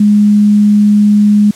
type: tone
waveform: sine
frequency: 207.7 Hz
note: G#3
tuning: in tune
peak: -4 dBFS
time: 0-1.51 s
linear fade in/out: 5 ms
effects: white hiss -36 dBFS RMS until 1.55 s + low-pass 9000 Hz 12 dB/octave